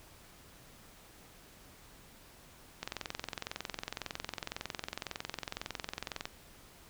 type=click train; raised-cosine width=0.2 ms; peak=-19 dBFS; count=76; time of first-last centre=2.83-6.255 s; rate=21.9 Hz; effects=pink hiss -57 dBFS RMS until 6.89 s